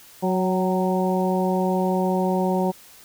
harmonic tone with a mistuned harmonic, 185 Hz, F#3, in tune, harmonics 1 / 2 / 3 / 4 / 5, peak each -22 / -25 / -27 / -28 / -29 dBFS, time 0.22-2.72 s, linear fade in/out 20 ms, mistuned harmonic 4, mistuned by +32 cents, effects white hiss -48 dBFS RMS until 3.04 s

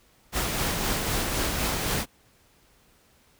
pink noise with tremolo, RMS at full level -26 dBFS, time 0.32-2.06 s, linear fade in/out 50 ms, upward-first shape sine, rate 3.9 Hz, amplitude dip 30%, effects pink hiss -61 dBFS RMS until 3.39 s

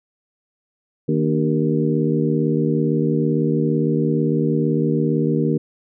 harmonic tone with a mistuned harmonic, 77.78 Hz, D#2, in tune, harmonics 2 / 3 / 4 / 5 / 6, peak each -20 / -22 / -23 / -24 / -25 dBFS, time 1.08-5.58 s, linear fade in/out 10 ms, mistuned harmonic 4, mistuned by -65 cents, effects none

